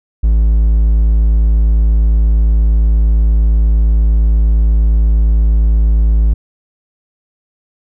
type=tone; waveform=triangle; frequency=54.3 Hz; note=A1; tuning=22 cents flat; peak=-5 dBFS; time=0.23-6.34 s; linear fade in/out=10 ms; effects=none